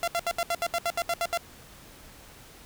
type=tone bursts; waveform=sawtooth; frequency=684 Hz; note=F5; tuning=36 cents flat; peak=-21 dBFS; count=12; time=0.03-1.374 s; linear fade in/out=0 ms; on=46 ms; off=72 ms; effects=pink hiss -50 dBFS RMS until 2.65 s